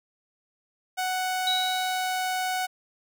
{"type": "tone", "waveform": "sawtooth", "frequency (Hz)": 742, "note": "F#5", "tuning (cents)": 5, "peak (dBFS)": -22, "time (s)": [0.97, 2.67], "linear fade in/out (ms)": 20}
{"type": "tone with exponential decay", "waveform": "sine", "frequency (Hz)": 3835, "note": "A#7", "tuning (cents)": 48, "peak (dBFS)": -22, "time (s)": [1.47, 2.62], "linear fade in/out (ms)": 2, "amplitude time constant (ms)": 250}
{"effects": []}